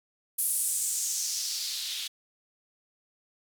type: noise with band-pass filter sweep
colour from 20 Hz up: blue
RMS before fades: -31 dBFS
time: 0.38-2.08 s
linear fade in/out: 10 ms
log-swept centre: 11000 to 3300 Hz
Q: 2.7
effects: none